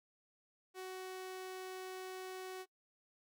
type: tone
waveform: sawtooth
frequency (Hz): 373.4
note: F#4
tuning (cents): +16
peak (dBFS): -40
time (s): 0.74-2.66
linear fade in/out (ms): 50
effects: noise-tail reverb RT60 0.1 s tail -21 dB re dry